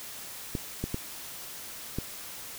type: clicks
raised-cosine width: 3 ms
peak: -17 dBFS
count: 4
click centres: 0.552 / 0.84 / 0.944 / 1.986 s
effects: white hiss -42 dBFS RMS until 2.58 s